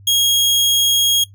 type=tone; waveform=sawtooth; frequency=3279 Hz; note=G#7; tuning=23 cents flat; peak=-9 dBFS; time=0.07-1.24 s; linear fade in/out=5 ms; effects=noise-tail reverb RT60 0.1 s tail -17 dB re dry + added 99 Hz sine -40 dBFS peak until 1.34 s